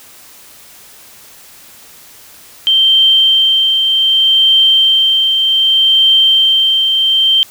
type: tone with tremolo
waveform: sine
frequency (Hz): 3136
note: G7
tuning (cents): 0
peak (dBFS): -5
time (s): 2.67-7.43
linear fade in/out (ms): 0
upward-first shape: triangle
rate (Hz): 0.65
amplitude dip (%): 40
effects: white hiss -39 dBFS RMS until 7.5 s